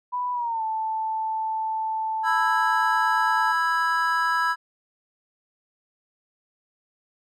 sine tone with pitch glide, 987.8 to 880 Hz, B5 to A5, 0 to 0 cents, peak -24 dBFS, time 0.12-3.53 s, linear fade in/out 20 ms, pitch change -200 cents, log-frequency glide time 0.33-0.63 s
triangle chord, E major, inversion second, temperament just, 988.9 / 1318.5 / 1648.1 Hz, B5 / E6 / G#6, +2 / 0 / -14 cents, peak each -23 dBFS, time 2.23-4.56 s, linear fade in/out 50 ms
effects none

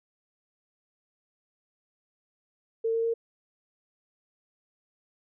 sine tone with pitch steps, 452.4 / 456.1 / 459.8 Hz, A4 / A#4 / A#4, +48 / -38 / -24 cents, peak -24 dBFS, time 2.84-3.14 s, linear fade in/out 10 ms, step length 100 ms, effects none

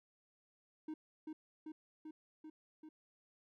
triangle tone with echo, 311.1 Hz, D#4, in tune, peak -39 dBFS, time 0.88-0.94 s, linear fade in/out 5 ms, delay 390 ms, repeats 5, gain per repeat -2 dB, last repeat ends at 2.89 s, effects none

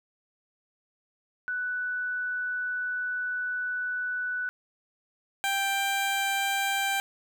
sine / 15% pulse tone pair in turn, 1487 / 787.7 Hz, F#6 / G5, +8 / +8 cents, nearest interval major seventh, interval 1100 cents, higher first, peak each -28 / -19 dBFS, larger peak second, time 1.48-4.49 / 5.44-7 s, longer first, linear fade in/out 0 ms, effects none

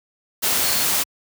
sine tone in noise, 4333 Hz, C#8, 40 cents flat, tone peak -28 dBFS, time 0.63-0.85 s, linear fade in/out 20 ms, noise white, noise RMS -20 dBFS, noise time 0.42-1.04 s, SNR -11 dB, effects high-pass 80 Hz 12 dB/octave

